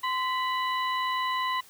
harmonic tone with a mistuned harmonic, 987.8 Hz, B5, in tune, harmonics 1 / 2 / 3 / 4, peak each -27 / -33 / -37 / -39 dBFS, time 0.03-1.61 s, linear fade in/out 10 ms, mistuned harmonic 1, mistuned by +74 cents, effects white hiss -54 dBFS RMS until 1.69 s

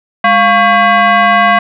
sine tone with frequency modulation, 206.2 Hz, G#3, 12 cents flat, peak -5 dBFS, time 0.24-1.59 s, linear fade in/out 5 ms, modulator 904 Hz, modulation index 2, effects none

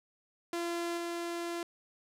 sawtooth tone with level steps, 342.1 Hz, F4, 36 cents flat, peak -29 / -31 dBFS, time 0.53-1.63 s, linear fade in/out 2 ms, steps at 0.97 s, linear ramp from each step 5 ms, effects low-pass 12000 Hz 12 dB/octave

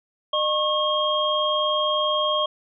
sine tone cluster, 608 / 1089 / 3230 Hz, D#5 / C#6 / G#7, -40 / -31 / -49 cents, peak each -24 dBFS, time 0.33-2.46 s, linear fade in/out 5 ms, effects none

